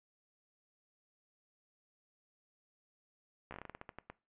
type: slowing click train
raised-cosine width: 0.5 ms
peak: -30 dBFS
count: 13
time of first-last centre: 3.51-4.1 s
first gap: 14 ms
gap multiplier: 1.21
effects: noise-tail reverb RT60 0.3 s tail -20 dB re dry + resampled to 8000 Hz